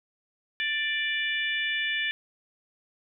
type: harmonic tone with a mistuned harmonic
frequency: 589 Hz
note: D5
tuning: 5 cents sharp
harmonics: 3 / 4 / 5 / 6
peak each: -29 / -31 / -33 / -35 dBFS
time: 0.6-2.11 s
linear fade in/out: 0 ms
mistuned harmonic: 6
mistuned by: -16 cents
effects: none